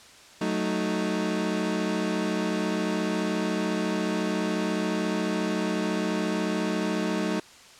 30% pulse chord, D# diminished, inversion first, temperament equal with one note detuned, 185.85 / 220 / 311.1 Hz, F#3 / A3 / D#4, +8 / 0 / 0 cents, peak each -27 dBFS, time 0.41-7.4 s, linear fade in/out 5 ms, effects white hiss -50 dBFS RMS until 7.79 s + low-pass 7000 Hz 12 dB/octave

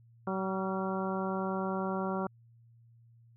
harmonic tone with a mistuned harmonic, 190 Hz, F#3, 46 cents sharp, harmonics 1 / 2 / 3 / 4 / 5 / 6 / 7, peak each -34 / -37 / -39 / -40 / -41 / -42 / -42 dBFS, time 0.27-2.27 s, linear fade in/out 2 ms, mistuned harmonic 7, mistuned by +53 cents, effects added 116 Hz sine -57 dBFS peak until 3.36 s

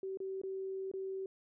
sine tone with dropouts, 383.3 Hz, G4, 39 cents flat, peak -37 dBFS, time 0.03-1.26 s, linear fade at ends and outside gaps 2 ms, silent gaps 0.173-0.202 / 0.416-0.435 / 0.915-0.937 s, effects none

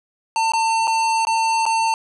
square tone with dropouts, 899 Hz, A5, 37 cents sharp, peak -17 dBFS, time 0.36-1.94 s, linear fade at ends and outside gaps 1 ms, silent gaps 0.52-0.535 / 0.872-0.877 / 1.251-1.27 / 1.655-1.663 s, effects resampled to 24000 Hz + 9-bit

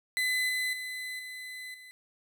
35% pulse tone with level steps, 2015 Hz, B6, 34 cents sharp, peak -25 / -27 / -34 / -38 / -46 dBFS, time 0.17-1.91 s, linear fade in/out 0 ms, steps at 0.49 / 0.73 / 1.19 / 1.74 s, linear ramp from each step 2 ms, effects none

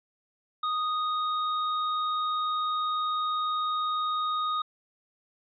square tone, 1242 Hz, D#6, 3 cents flat, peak -27 dBFS, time 0.63-4.62 s, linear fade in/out 5 ms, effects resampled to 11025 Hz

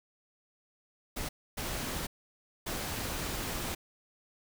pink noise bursts at uneven times, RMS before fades -36 dBFS, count 3, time 1.16-1.29 / 1.57-2.07 / 2.66-3.75 s, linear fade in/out 10 ms, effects none

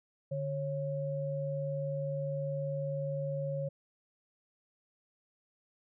sine tone pair together, 146.83 / 548.1 Hz, D3 / C#5, 0 / -20 cents, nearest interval octave + major seventh, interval 2280 cents, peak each -35 / -35 dBFS, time 0.31-3.69 s, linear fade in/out 10 ms, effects none

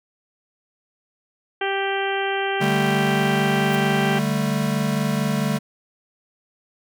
harmonic tone, 392 Hz, G4, in tune, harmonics 1 / 2 / 3 / 4 / 5 / 6 / 7 / 8, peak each -25 / -26 / -35 / -28 / -32 / -34 / -34 / -33 dBFS, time 1.61-4.19 s, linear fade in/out 5 ms
square chord, D suspended fourth, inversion none, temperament just, 146.83 / 195.78 / 220.2 Hz, D3 / G3 / A3, 0 / -2 / +2 cents, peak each -25 dBFS, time 2.6-5.59 s, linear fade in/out 20 ms
violet noise with exponential growth, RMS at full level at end -32 dBFS, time 3.63-3.75 s, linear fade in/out 1 ms, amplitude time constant 24 ms
effects none

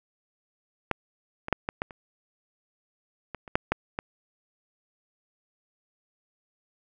clicks, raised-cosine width 0.5 ms, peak -9 / -18 / -6 / -13 / -13 / -27 / -20 / -27 / -6 / -8 / -14 dBFS, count 11, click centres 0.913 / 1.484 / 1.527 / 1.689 / 1.819 / 1.908 / 3.347 / 3.478 / 3.555 / 3.72 / 3.989 s, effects none

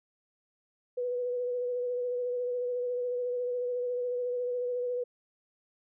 sine tone with vibrato, 492.5 Hz, B4, 5 cents flat, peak -29 dBFS, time 0.97-5.04 s, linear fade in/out 10 ms, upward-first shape sine, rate 14 Hz, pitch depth 22 cents each way, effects none

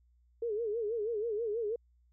sine tone with vibrato, 441.4 Hz, A4, 5 cents sharp, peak -31 dBFS, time 0.42-1.76 s, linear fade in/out 5 ms, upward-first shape sine, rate 6.2 Hz, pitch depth 130 cents each way, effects added 60 Hz sine -64 dBFS peak until 2.12 s

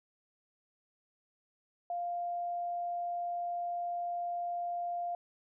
sine tone, 698.5 Hz, F5, in tune, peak -33 dBFS, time 1.9-5.15 s, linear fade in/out 2 ms, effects none

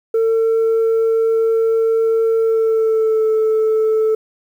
sine tone with pitch glide, 450.7 to 438.1 Hz, A4 to A4, +42 to -7 cents, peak -10 dBFS, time 0.14-4.15 s, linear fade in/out 5 ms, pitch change -49 cents, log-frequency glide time 2.36-3.26 s, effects tanh soft clip ceiling -11 dBFS + 8-bit

